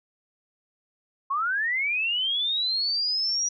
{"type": "linear sweep", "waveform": "sine", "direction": "up", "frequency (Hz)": [1058, 5810], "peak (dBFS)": -23, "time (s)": [1.3, 3.49], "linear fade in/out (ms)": 10, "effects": []}